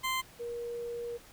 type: tone pair in turn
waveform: 20% pulse / sine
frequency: 1041 / 474 Hz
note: C6 / A#4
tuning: -9 / +29 cents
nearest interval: octave + major second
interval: 1362 cents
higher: first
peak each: -25 / -35 dBFS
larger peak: first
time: 0.03-0.22 / 0.39-1.18 s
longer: second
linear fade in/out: 20 ms
effects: pink hiss -55 dBFS RMS until 1.32 s